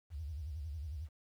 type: tone with vibrato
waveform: sine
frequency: 75.9 Hz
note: D#2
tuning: 42 cents flat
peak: -39 dBFS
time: 0.1-1.09 s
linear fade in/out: 50 ms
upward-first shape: sine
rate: 11 Hz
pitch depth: 200 cents each way
effects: 11-bit